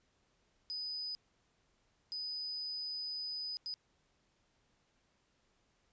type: tone bursts at uneven times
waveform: sine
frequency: 4988 Hz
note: D#8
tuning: 3 cents sharp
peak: -38 dBFS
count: 3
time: 0.7-1.15 / 2.12-3.57 / 3.66-3.74 s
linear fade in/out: 0 ms
effects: pink hiss -75 dBFS RMS until 5.92 s + resampled to 16000 Hz